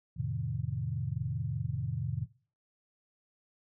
sine chord, F dominant seventh, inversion none, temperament equal, 87.31 / 110 / 130.81 / 155.56 Hz, F2 / A2 / C3 / Eb3, 0 / 0 / 0 / 0 cents, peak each -40 / -36 / -35 / -38 dBFS, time 0.16-2.26 s, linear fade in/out 20 ms, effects noise-tail reverb RT60 0.4 s tail -20 dB re dry

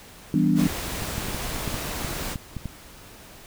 sine chord, E minor seventh, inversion none, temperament equal, 164.81 / 196 / 246.9 / 293.7 Hz, E3 / G3 / B3 / D4, 0 / 0 / 0 / 0 cents, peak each -23 dBFS, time 0.34-0.67 s, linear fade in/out 2 ms
pink noise, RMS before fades -31 dBFS, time 0.55-2.37 s, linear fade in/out 50 ms
clicks, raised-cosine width 5 ms, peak -18 dBFS, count 10, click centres 1.022 / 1.181 / 1.285 / 1.346 / 1.677 / 1.743 / 2.047 / 2.358 / 2.567 / 2.657 s
effects pink hiss -46 dBFS RMS until 3.46 s

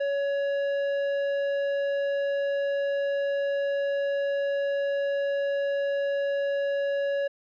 sine tone with tanh clipping, 561 Hz, C#5, 21 cents sharp, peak -26 dBFS, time 0-7.28 s, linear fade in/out 10 ms, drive 10 dB, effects none

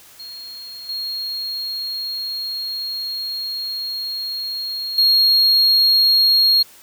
triangle tone with level steps, 4268 Hz, C8, 34 cents sharp, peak -31 / -22 / -10 dBFS, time 0.19-6.63 s, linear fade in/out 10 ms, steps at 0.89 / 4.98 s, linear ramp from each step 2 ms, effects white hiss -46 dBFS RMS until 6.82 s

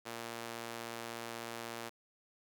sawtooth tone with high-pass filter, 116.4 Hz, A#2, 2 cents flat, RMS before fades -44 dBFS, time 0.05-1.9 s, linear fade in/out 20 ms, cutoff 390 Hz, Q 0.53, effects 10-bit

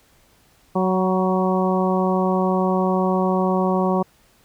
harmonic tone with a mistuned harmonic, 186.2 Hz, F#3, 11 cents sharp, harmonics 1 / 2 / 3 / 4 / 5 / 6, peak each -20 / -23 / -25 / -26 / -27 / -28 dBFS, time 0.75-4.03 s, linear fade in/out 10 ms, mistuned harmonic 5, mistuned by +21 cents, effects pink hiss -57 dBFS RMS until 4.44 s

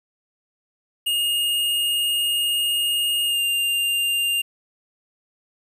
square tone with pitch glide, 2847 to 2798 Hz, F7 to F7, +33 to +3 cents, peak -20 dBFS, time 1.06-4.42 s, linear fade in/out 10 ms, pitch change -30 cents, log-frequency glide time 3.26-3.41 s, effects 9-bit

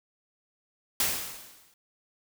white noise with exponential decay, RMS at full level -24 dBFS, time 1-1.74 s, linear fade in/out 2 ms, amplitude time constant 160 ms, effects none

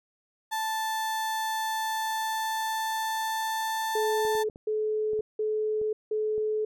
35% pulse tone with pitch glide, 880 to 886.1 Hz, A5 to A5, 0 to +12 cents, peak -26 dBFS, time 0.51-4.44 s, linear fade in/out 20 ms, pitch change +12 cents, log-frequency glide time 1.61-3.89 s
sine tone bursts, 430 Hz, A4, 40 cents flat, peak -25 dBFS, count 4, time 3.95-6.65 s, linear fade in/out 5 ms, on 540 ms, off 180 ms
clicks, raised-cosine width 2 ms, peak -32 dBFS, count 8, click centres 4.251 / 4.352 / 4.498 / 4.559 / 5.133 / 5.192 / 5.815 / 6.38 s
effects none

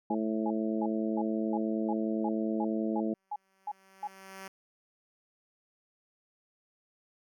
sine tone bursts, 833 Hz, G#5, 5 cents sharp, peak -32 dBFS, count 12, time 0.1-4.074 s, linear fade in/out 5 ms, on 47 ms, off 310 ms
harmonic tone, 109.6 Hz, A2, 6 cents flat, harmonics 2 / 3 / 4 / 5 / 6, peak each -31 / -33 / -39 / -40 / -40 dBFS, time 0.1-3.14 s, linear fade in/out 5 ms
5% pulse tone with exponential growth, 192.1 Hz, G3, 35 cents flat, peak -30 dBFS, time 3.14-4.48 s, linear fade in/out 5 ms, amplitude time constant 290 ms
effects none

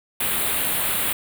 white band-stop noise, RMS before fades -23 dBFS, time 0.2-1.13 s, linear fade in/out 5 ms, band 3900 to 8400 Hz, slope 48 dB/octave, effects none

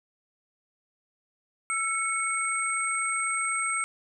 sine tone cluster, 1340 / 2212 / 8330 Hz, E6 / C#7 / C9, +28 / -4 / -9 cents, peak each -30 dBFS, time 1.7-3.84 s, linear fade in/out 0 ms, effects none

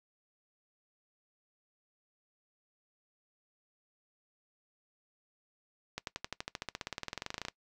accelerating click train, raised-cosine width 0.2 ms, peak -19 dBFS, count 27, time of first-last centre 5.98-7.484 s, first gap 92 ms, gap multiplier 0.96, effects noise-tail reverb RT60 0.1 s tail -21 dB re dry

